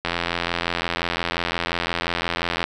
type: click train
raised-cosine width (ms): 0.3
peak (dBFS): -6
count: 223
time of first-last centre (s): 0.05-2.64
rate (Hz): 85.7
effects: none